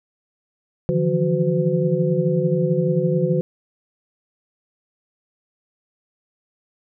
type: tone cluster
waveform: sine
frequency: 148.9 / 164.2 / 175.7 / 368.4 / 508 Hz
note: D3 / E3 / F3 / F#4 / B4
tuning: +24 / -6 / +11 / -7 / +49 cents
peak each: -23 dBFS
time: 0.89-3.41 s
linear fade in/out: 0 ms
effects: none